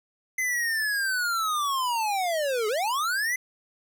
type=linear two-way sweep; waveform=square; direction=down then up; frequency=2055 to 412.1 to 2055 Hz; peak=-25 dBFS; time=0.38-3.36 s; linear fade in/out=5 ms; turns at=2.68 s; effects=none